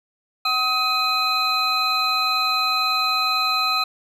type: tone cluster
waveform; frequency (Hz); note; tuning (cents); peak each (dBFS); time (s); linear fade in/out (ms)
triangle; 757 / 1268 / 2508 / 4061; F#5 / D#6 / D#7 / B7; +39 / +32 / +13 / +48; -28 / -20 / -25 / -21; 0.45-3.84; 5
effects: none